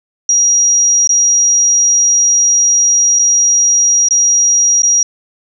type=tone with dropouts; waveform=sine; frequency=5730 Hz; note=F8; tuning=44 cents sharp; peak=-7 dBFS; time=0.29-5.03 s; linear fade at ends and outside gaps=2 ms; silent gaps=1.074-1.092 / 3.189-3.193 / 4.086-4.108 / 4.821-4.832 s; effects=none

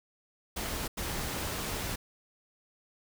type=noise bursts at uneven times; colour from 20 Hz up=pink; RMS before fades=-35 dBFS; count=2; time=0.56-0.88 / 0.97-1.96 s; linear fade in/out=10 ms; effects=none

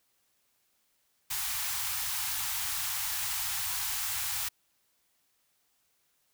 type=band-stop noise; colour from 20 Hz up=white; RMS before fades=-33 dBFS; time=1.3-4.49 s; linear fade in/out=10 ms; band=130 to 740 Hz; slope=96 dB/octave; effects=white hiss -73 dBFS RMS until 6.33 s

